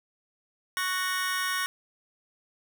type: chord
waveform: sawtooth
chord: F# major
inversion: second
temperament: just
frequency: 1110 / 1480 / 1850 Hz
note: C#6 / F#6 / A#6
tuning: +2 / 0 / -14 cents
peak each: -28 dBFS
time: 0.77-1.66 s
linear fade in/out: 0 ms
effects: none